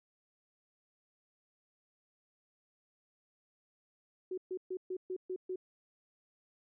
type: tone bursts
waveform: sine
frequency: 370 Hz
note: F#4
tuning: in tune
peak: -35 dBFS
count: 7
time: 4.31-5.559 s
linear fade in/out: 5 ms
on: 67 ms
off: 130 ms
effects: none